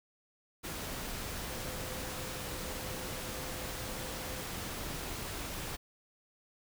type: tone in noise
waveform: sine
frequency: 513 Hz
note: C5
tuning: 34 cents flat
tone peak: -48 dBFS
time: 1.49-4.43 s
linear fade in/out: 20 ms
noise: pink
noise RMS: -40 dBFS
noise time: 0.63-5.77 s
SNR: -11 dB
effects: none